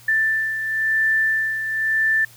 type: beating tone pair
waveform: sine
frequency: 1769 / 1769.97 Hz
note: A6 / A6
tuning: +9 / +10 cents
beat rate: 0.97 Hz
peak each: -18 / -26 dBFS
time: 0.08-2.25 s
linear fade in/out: 5 ms
effects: added 118 Hz sine -50 dBFS peak until 2.36 s + white hiss -48 dBFS RMS until 2.36 s